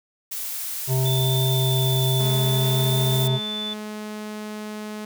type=noise; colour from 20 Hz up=blue; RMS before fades=-30 dBFS; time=0.31-3.28 s; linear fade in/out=10 ms
type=harmonic tone; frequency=130.5 Hz; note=C3; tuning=4 cents flat; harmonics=1 / 3 / 5 / 7; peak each=-19 / -29 / -33 / -36 dBFS; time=0.87-3.4 s; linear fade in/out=50 ms
type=tone with vibrato; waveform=sine; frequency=3523 Hz; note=A7; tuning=1 cent sharp; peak=-27 dBFS; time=1.05-3.74 s; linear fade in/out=10 ms; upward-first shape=triangle; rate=0.63 Hz; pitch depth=16 cents each way
type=tone; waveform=sawtooth; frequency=212.5 Hz; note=G#3; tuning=40 cents sharp; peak=-27 dBFS; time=2.2-5.05 s; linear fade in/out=2 ms
effects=none